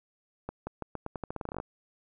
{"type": "accelerating click train", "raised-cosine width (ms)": 1, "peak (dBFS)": -21, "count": 17, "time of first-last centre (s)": [0.49, 1.601], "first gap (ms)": 180, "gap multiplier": 0.85, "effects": []}